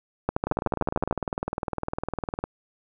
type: two click trains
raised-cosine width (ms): 1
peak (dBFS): -13 / -9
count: 40 / 12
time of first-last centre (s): 0.47-2.44 / 0.29-1.111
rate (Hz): 19.8 / 13.4
effects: none